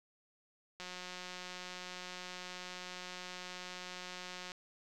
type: click train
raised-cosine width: 0.2 ms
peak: -28 dBFS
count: 674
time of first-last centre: 0.8-4.518 s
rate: 181 Hz
effects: none